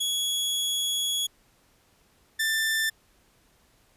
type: tone pair in turn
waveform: sawtooth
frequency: 3354 / 1776.7 Hz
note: G#7 / A6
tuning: +16 / +16 cents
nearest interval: major seventh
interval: 1100 cents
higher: first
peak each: -22 / -20 dBFS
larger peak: second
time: 0-1.27 / 2.39-2.9 s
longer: first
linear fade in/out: 10 ms
effects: pink hiss -63 dBFS RMS until 3.96 s + resampled to 32000 Hz